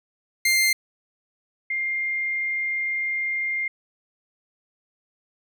sawtooth / sine tone pair in turn, 2101 / 2111 Hz, C7 / C7, +7 / +15 cents, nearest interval unison, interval 8 cents, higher second, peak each -14 / -23 dBFS, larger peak first, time 0.45-0.73 / 1.7-3.68 s, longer second, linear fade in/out 5 ms, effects none

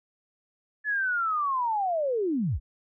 sine linear sweep, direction down, 1732 to 38.03 Hz, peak -24 dBFS, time 0.84-2.6 s, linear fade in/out 50 ms, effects none

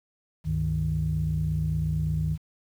sine tone cluster, 70.4 / 99.2 / 155.7 Hz, C#2 / G2 / D#3, +27 / +21 / +2 cents, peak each -29 / -31 / -25 dBFS, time 0.44-2.38 s, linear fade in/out 50 ms, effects tanh soft clip ceiling -16 dBFS + 9-bit

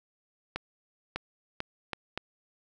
accelerating click train, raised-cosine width 0.3 ms, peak -16 dBFS, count 5, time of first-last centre 0.56-2.176 s, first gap 600 ms, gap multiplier 0.74, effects none

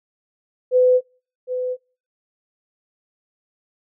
sine tone with echo, 504 Hz, B4, 35 cents sharp, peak -11 dBFS, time 0.71-1.01 s, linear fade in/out 50 ms, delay 760 ms, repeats 1, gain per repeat -10 dB, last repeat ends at 1.77 s, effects noise-tail reverb RT60 0.4 s tail -25 dB re dry

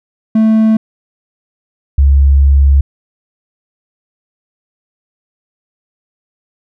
triangle / sine tone pair in turn, 220 / 69.3 Hz, A3 / C#2, 0 / 0 cents, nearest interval octave + minor sixth, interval 2000 cents, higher first, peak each -4 dBFS, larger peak neither, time 0.35-0.77 / 1.98-2.81 s, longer second, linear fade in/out 5 ms, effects none

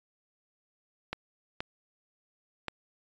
clicks, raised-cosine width 0.3 ms, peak -17 dBFS, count 3, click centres 1.13 / 1.605 / 2.683 s, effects resampled to 16000 Hz

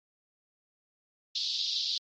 pink band-pass noise, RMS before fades -32 dBFS, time 1.35-1.98 s, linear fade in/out 5 ms, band 3600 to 4900 Hz, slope 48 dB/octave, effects MP3 32 kbps

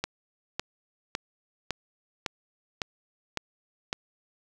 click train, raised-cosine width 0.2 ms, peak -11 dBFS, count 8, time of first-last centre 0.04-3.929 s, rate 1.8 Hz, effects none

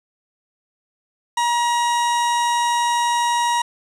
40% pulse tone, 952 Hz, A#5, 36 cents sharp, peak -16 dBFS, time 1.37-3.62 s, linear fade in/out 5 ms, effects resampled to 24000 Hz + 7-bit

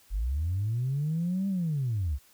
sine linear two-way sweep, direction up then down, 43.05 to 199.2 to 61.8 Hz, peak -25 dBFS, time 0.1-2.19 s, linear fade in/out 50 ms, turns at 1.48 s, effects tanh soft clip ceiling -22 dBFS + white hiss -60 dBFS RMS until 2.33 s

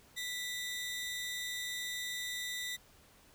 sawtooth tone pair together, 1975.5 / 3674 Hz, B6 / A#7, 0 / -26 cents, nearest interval major seventh, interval 1074 cents, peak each -36 / -38 dBFS, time 0.16-2.77 s, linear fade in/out 20 ms, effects pink hiss -62 dBFS RMS until 3.34 s

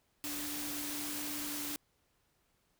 sine tone in noise, 293.7 Hz, D4, in tune, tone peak -43 dBFS, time 0.24-1.76 s, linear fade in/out 0 ms, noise white, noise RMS -40 dBFS, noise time 0.24-1.76 s, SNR -6 dB, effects pink hiss -75 dBFS RMS until 2.79 s

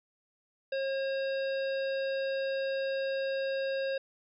harmonic tone, 540 Hz, C#5, 45 cents flat, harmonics 1 / 3 / 5 / 7 / 9, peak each -30 / -40 / -44 / -47 / -49 dBFS, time 0.72-3.98 s, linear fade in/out 5 ms, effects none

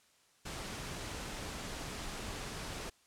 pink noise, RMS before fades -42 dBFS, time 0.45-2.9 s, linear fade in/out 10 ms, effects white hiss -68 dBFS RMS until 3.06 s + low-pass 9000 Hz 12 dB/octave

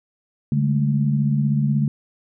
sine tone cluster, 143.3 / 200.2 / 216.2 Hz, D3 / G3 / A3, -42 / +37 / -30 cents, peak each -18 / -27 / -22 dBFS, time 0.52-1.88 s, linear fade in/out 2 ms, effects none

